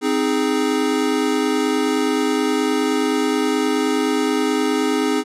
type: chord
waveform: square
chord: Ab major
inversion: first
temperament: equal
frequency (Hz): 261.6 / 311.1 / 415.3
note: C4 / Eb4 / Ab4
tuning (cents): 0 / 0 / 0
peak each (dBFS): -22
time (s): 0.01-5.24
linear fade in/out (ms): 50
effects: low-pass 10000 Hz 12 dB/octave